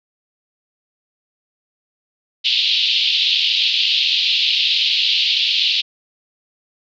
pink band-pass noise, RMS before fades -17 dBFS, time 2.44-5.82 s, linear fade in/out 20 ms, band 2800 to 4300 Hz, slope 48 dB/octave, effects none

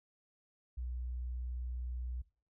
sine tone, 61.5 Hz, B1, 7 cents flat, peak -37 dBFS, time 0.77-2.22 s, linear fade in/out 10 ms, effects noise-tail reverb RT60 0.4 s tail -20 dB re dry

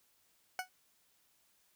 20% pulse tone with exponential decay, 740 Hz, F#5, in tune, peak -27 dBFS, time 0.59-0.69 s, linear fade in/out 1 ms, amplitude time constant 20 ms, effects white hiss -72 dBFS RMS until 1.75 s

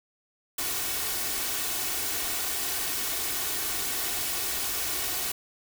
white noise with comb filter, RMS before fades -30 dBFS, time 0.58-5.32 s, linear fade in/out 5 ms, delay 2.7 ms, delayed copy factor +0.55, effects none

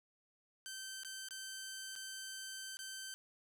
10% pulse tone with dropouts, 1548 Hz, G6, 22 cents flat, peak -36 dBFS, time 0.66-3.14 s, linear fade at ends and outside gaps 0 ms, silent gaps 1.034-1.048 / 1.286-1.308 / 1.954-1.961 / 2.77-2.79 s, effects none

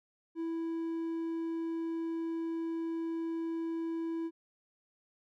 triangle tone, 329.6 Hz, E4, in tune, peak -31 dBFS, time 0.35-4.31 s, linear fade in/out 50 ms, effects none

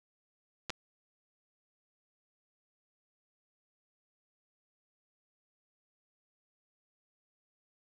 clicks, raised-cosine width 0.2 ms, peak -19 dBFS, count 2, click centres 0.697 / 0.703 s, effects none

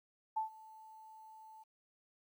sine tone with ADSR envelope, 877 Hz, A5, 6 cents flat, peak -31 dBFS, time 0.36-1.64 s, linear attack 12 ms, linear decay 120 ms, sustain -22 dB, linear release 18 ms, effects 12-bit

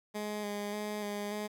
15% pulse tone with vibrato, 207.7 Hz, G#3, in tune, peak -29 dBFS, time 0.14-1.48 s, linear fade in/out 20 ms, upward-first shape square, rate 1.7 Hz, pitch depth 19 cents each way, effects 11-bit

